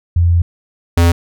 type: tone pair in turn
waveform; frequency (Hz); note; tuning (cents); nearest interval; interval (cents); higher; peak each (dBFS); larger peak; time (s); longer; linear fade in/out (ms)
sine / square; 85.8 / 85.26; F2 / F2; -30 / -41; unison; 11; first; -8; neither; 0.16-0.42 / 0.97-1.12; first; 5
effects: none